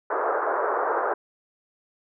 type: band-pass noise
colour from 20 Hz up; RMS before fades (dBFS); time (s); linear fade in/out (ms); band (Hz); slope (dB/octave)
pink; -25; 0.1-1.14; 5; 390 to 1500; 48
effects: none